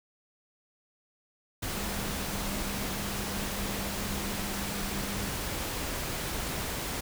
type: tone in noise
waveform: sine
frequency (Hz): 200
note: G3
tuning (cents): +35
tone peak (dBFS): -39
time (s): 1.77-5.29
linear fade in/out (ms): 10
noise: pink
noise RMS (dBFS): -34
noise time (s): 1.62-7.01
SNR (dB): -8
effects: none